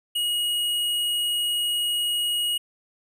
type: tone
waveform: square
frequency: 2892 Hz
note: F#7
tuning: 40 cents flat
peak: -23 dBFS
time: 0.15-2.58 s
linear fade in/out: 10 ms
effects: none